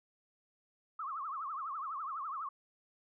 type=tone with vibrato; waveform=sine; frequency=1188 Hz; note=D6; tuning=20 cents sharp; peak=-37 dBFS; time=0.99-2.49 s; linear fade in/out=5 ms; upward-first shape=triangle; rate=12 Hz; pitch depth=230 cents each way; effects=none